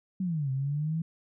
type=exponential two-way sweep; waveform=sine; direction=down then up; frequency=193.9 to 130.81 to 165.8 Hz; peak=-27 dBFS; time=0.2-1.02 s; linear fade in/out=5 ms; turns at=0.51 s; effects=none